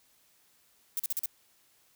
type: noise bursts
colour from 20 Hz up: violet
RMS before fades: -31 dBFS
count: 5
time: 0.97-1.258 s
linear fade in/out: 0 ms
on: 24 ms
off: 42 ms
effects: white hiss -66 dBFS RMS until 1.95 s